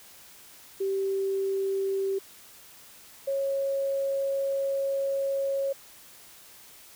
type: tone pair in turn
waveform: sine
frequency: 388.8 / 548.8 Hz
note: G4 / C#5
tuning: -14 / -17 cents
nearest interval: tritone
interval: 597 cents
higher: second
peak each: -25 dBFS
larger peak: neither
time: 0.8-2.19 / 3.27-5.73 s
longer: second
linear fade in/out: 10 ms
effects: white hiss -51 dBFS RMS until 6.95 s